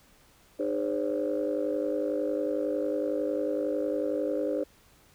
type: tone cluster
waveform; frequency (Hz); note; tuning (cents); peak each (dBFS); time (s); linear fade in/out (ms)
sine; 304.4 / 407.7 / 515 / 566; D#4 / G#4 / C5 / C#5; -38 / -32 / -28 / +36; -31 / -33 / -30 / -32; 0.59-4.64; 10
effects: tanh soft clip ceiling -19 dBFS + pink hiss -60 dBFS RMS until 5.14 s